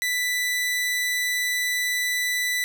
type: tone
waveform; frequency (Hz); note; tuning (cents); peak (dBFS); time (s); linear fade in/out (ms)
sawtooth; 1982; B6; +6; -19; 0.02-2.64; 0
effects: none